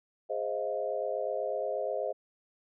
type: chord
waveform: sine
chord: F minor seventh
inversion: first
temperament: equal with one note detuned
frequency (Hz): 415.3 / 523.3 / 630.2 / 698.5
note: Ab4 / C5 / Eb5 / F5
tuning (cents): 0 / 0 / +22 / 0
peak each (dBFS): -37 / -34 / -34 / -39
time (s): 0.29-2.13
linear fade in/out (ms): 20
effects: none